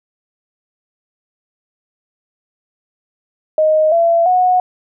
sine tone with pitch steps, 622.3 / 674.7 / 731.5 Hz, D#5 / E5 / F#5, 0 / +40 / -20 cents, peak -9 dBFS, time 3.58-4.6 s, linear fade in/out 2 ms, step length 340 ms, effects none

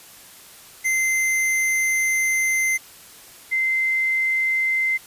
square / sine tone pair in turn, 2075 / 2075 Hz, C7 / C7, -15 / -15 cents, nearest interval unison, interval 0 cents, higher neither, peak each -19 / -18 dBFS, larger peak second, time 0.84-2.78 / 3.51-4.98 s, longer first, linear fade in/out 20 ms, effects white hiss -45 dBFS RMS until 5.06 s + resampled to 32000 Hz

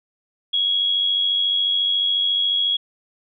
sine tone with amplitude modulation, 3322 Hz, G#7, in tune, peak -15 dBFS, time 0.53-2.77 s, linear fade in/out 10 ms, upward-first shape sine, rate 94.1 Hz, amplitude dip 45%, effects none

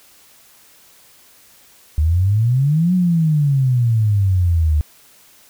sine exponential two-way sweep, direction up then down, 73.8 to 185.5 to 73.8 Hz, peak -12 dBFS, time 1.98-4.81 s, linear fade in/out 0 ms, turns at 2.94 s, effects white hiss -49 dBFS RMS until 5.49 s

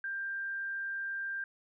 sine tone, 1587 Hz, G6, 21 cents sharp, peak -34 dBFS, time 0.04-1.44 s, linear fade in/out 2 ms, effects none

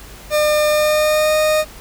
40% pulse tone with pitch glide, 603 to 616.7 Hz, D5 to D#5, +46 to -16 cents, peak -12 dBFS, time 0.3-1.65 s, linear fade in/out 50 ms, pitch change +38 cents, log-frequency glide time 0.68-1.35 s, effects added 50 Hz sine -40 dBFS peak until 1.8 s + pink hiss -39 dBFS RMS until 1.8 s

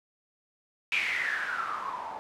blue noise with low-pass filter sweep, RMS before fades -32 dBFS, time 0.92-2.19 s, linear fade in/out 0 ms, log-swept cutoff 2500 to 820 Hz, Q 9.9, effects none

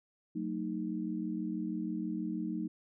sine chord, D# diminished, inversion first, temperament equal with one note detuned, 185 / 224.9 / 311.1 Hz, F#3 / A3 / D#4, 0 / +38 / 0 cents, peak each -38 / -38 / -37 dBFS, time 0.35-2.68 s, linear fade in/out 10 ms, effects none

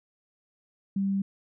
sine tone, 196 Hz, G3, in tune, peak -24 dBFS, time 0.96-1.22 s, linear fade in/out 5 ms, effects none

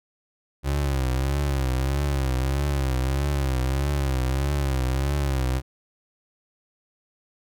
30% pulse tone with vibrato, 67.6 Hz, C#2, 43 cents flat, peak -19 dBFS, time 0.63-5.62 s, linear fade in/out 50 ms, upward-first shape triangle, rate 1.6 Hz, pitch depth 120 cents each way, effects none

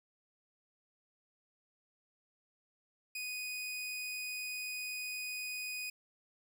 sawtooth tone, 2487 Hz, D#7, 1 cent flat, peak -35 dBFS, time 3.15-5.9 s, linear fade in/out 5 ms, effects none

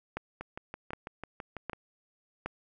two click trains, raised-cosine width 0.5 ms, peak -19 / -24 dBFS, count 4 / 9, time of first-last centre 0.17-2.46 / 0.41-1.732 s, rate 1.31 / 6.05 Hz, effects none

